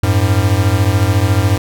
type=beating tone pair; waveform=square; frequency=92.5 / 106.5 Hz; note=F#2 / G#2; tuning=0 / +44 cents; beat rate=14 Hz; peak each=-14 dBFS; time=0.03-1.58 s; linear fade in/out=5 ms; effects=none